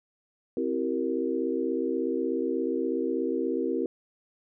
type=chord; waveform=sine; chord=C dominant seventh; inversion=none; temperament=equal with one note detuned; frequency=261.6 / 329.6 / 386.2 / 466.2 Hz; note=C4 / E4 / G4 / Bb4; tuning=0 / 0 / -26 / 0 cents; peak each=-31 dBFS; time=0.57-3.86 s; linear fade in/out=2 ms; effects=none